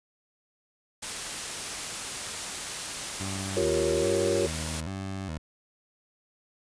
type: noise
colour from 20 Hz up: white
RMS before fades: -34 dBFS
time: 1.02-4.81 s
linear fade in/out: 10 ms
type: tone with vibrato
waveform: 20% pulse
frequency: 87.31 Hz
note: F2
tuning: in tune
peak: -28 dBFS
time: 3.2-5.38 s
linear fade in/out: 5 ms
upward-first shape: square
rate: 1.2 Hz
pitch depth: 170 cents each way
type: chord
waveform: sine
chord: G half-diminished seventh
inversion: third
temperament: equal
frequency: 349.2 / 392 / 466.2 / 554.4 Hz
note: F4 / G4 / Bb4 / Db5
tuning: 0 / 0 / 0 / 0 cents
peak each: -29 dBFS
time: 3.56-4.47 s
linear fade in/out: 10 ms
effects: resampled to 22050 Hz